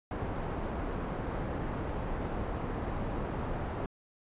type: low-pass noise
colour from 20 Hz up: pink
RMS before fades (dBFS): -35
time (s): 0.11-3.86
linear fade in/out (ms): 2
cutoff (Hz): 1100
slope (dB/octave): 12
effects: resampled to 8000 Hz

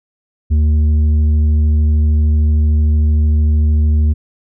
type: tone with tanh clipping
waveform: triangle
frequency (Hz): 76.1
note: D#2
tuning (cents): -38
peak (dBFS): -10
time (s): 0.5-4.14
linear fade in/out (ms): 20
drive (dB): 10
effects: none

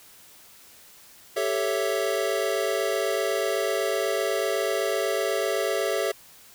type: chord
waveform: square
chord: A dominant seventh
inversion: third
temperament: equal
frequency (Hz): 392 / 440 / 554.4 / 659.3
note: G4 / A4 / C#5 / E5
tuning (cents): 0 / 0 / 0 / 0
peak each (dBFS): -30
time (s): 1.36-6.12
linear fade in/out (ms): 10
effects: white hiss -51 dBFS RMS until 6.54 s

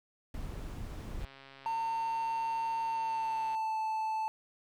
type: noise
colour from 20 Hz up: brown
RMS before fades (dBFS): -40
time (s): 0.34-1.25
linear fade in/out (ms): 2
type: click train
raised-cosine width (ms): 0.3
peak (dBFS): -36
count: 319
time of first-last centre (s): 1.21-3.548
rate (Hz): 136
type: tone with pitch glide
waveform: triangle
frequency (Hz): 907 to 877.1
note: A#5 to A5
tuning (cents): -48 to -6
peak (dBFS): -29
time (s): 1.66-4.28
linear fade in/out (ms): 0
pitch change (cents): -58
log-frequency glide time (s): 2.83-3.78
effects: none

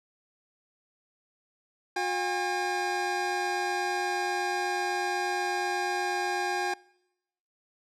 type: tone pair together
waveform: 25% pulse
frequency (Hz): 360.3 / 808.8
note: F#4 / G#5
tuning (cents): -46 / -46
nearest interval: octave + major second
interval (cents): 1400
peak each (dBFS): -28 / -25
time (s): 1.96-6.74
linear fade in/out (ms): 5
effects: noise-tail reverb RT60 0.9 s tail -25 dB re dry + low-pass 7000 Hz 12 dB/octave

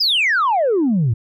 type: exponential sweep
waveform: sine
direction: down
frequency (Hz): 5240 to 103.83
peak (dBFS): -12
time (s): 0-1.14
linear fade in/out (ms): 10
effects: tanh soft clip ceiling -11 dBFS

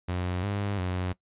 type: tone with pitch steps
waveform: sawtooth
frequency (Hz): 90.2 / 100.8 / 91.2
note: F#2 / G2 / F#2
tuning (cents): -44 / +49 / -24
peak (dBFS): -24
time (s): 0.08-1.13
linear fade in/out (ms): 10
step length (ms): 350
effects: noise-tail reverb RT60 0.1 s tail -20 dB re dry + resampled to 8000 Hz

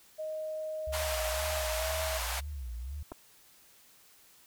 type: tone with pitch glide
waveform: sine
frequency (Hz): 624 to 637.1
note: D#5 to D#5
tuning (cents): +5 to +41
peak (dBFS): -34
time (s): 0.18-2.19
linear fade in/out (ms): 20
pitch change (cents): +36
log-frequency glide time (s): 1.72-1.86
type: tone with vibrato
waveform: sine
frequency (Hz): 65.4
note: C2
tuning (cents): 0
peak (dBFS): -36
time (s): 0.87-3.03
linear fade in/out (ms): 5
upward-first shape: sine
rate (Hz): 2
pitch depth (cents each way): 220
type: band-pass noise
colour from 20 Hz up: pink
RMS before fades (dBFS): -36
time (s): 0.92-2.41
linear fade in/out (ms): 20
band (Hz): 590 to 16000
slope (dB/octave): 48
type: clicks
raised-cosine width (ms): 1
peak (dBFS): -28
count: 2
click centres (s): 3.118 / 3.121
effects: white hiss -60 dBFS RMS until 4.46 s

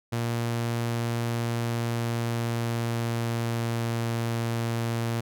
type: tone with pitch glide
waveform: sawtooth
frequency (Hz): 117.3 to 116.02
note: A#2 to A#2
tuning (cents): +11 to -8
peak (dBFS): -22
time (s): 0.12-5.21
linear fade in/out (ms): 10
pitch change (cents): -19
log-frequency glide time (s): 1.58-4.23
effects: none

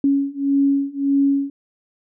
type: beating tone pair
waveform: sine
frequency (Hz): 277.2 / 278.9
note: C#4 / C#4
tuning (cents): 0 / +11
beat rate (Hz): 1.7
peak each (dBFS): -19 / -18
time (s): 0.04-1.5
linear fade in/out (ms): 2
effects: none

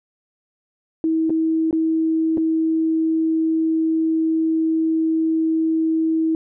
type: tone with dropouts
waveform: sine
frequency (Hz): 321.6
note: E4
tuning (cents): -43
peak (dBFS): -16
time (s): 1.04-6.35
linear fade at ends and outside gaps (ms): 1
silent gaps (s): 1.296-1.303 / 1.71-1.728 / 2.373-2.379
effects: none

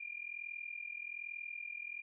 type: tone with amplitude modulation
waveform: sine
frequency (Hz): 2400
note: D7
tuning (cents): +37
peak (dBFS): -38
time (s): 0-2.02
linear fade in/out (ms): 10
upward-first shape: sine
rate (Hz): 41.2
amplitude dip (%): 85
effects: none

